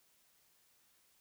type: silence
effects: white hiss -71 dBFS RMS until 1.2 s